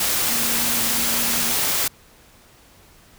sine tone in noise, 233.1 Hz, A#3, in tune, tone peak -32 dBFS, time 0.29-1.52 s, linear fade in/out 5 ms, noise white, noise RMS -21 dBFS, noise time 0-1.88 s, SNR -14 dB, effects pink hiss -51 dBFS RMS until 3.18 s

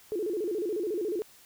sine tone with vibrato, 386.7 Hz, G4, 24 cents flat, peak -28 dBFS, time 0.12-1.22 s, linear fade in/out 0 ms, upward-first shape square, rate 14 Hz, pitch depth 180 cents each way, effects white hiss -56 dBFS RMS until 1.45 s

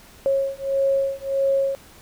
sine beating tone pair, 545 / 546.6 Hz, C#5 / C#5, -29 / -24 cents, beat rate 1.6 Hz, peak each -22 dBFS, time 0.26-1.75 s, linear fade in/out 0 ms, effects pink hiss -48 dBFS RMS until 2.01 s

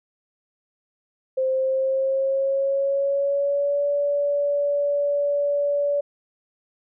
sine tone with pitch glide, 523.3 to 574 Hz, C5 to D5, 0 to -40 cents, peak -19 dBFS, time 1.37-6.01 s, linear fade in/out 10 ms, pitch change +160 cents, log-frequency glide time 1.48-3.86 s, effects none

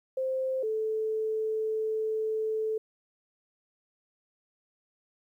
sine tone pair in turn, 523.3 / 437.3 Hz, C5 / A4, 0 / -11 cents, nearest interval minor third, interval 311 cents, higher first, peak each -27 dBFS, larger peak neither, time 0.17-0.63 / 0.63-2.78 s, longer second, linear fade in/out 5 ms, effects 11-bit

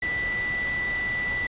sine tone in noise, 1973 Hz, B6, 2 cents flat, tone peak -25 dBFS, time 0.02-1.47 s, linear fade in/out 5 ms, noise pink, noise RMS -36 dBFS, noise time 0.02-1.47 s, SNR +8 dB, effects resampled to 8000 Hz

